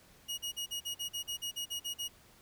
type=tone bursts; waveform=sawtooth; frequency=2885 Hz; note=F#7; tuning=44 cents flat; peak=-32 dBFS; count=13; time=0.28-2.084 s; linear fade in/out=20 ms; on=100 ms; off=42 ms; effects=pink hiss -61 dBFS RMS until 2.41 s